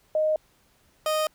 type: tone pair in turn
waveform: sine / 30% pulse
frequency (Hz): 620 / 620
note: D#5 / D#5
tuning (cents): -6 / -6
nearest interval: unison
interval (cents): 0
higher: neither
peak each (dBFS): -20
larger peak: neither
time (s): 0.15-0.36 / 1.06-1.27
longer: neither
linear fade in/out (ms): 2
effects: pink hiss -63 dBFS RMS until 1.34 s